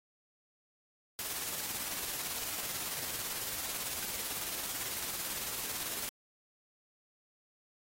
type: noise with tremolo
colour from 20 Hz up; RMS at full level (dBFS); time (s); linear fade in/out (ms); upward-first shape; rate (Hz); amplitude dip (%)
white; -37; 1.19-6.09; 0; square; 18; 30
effects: AAC 48 kbps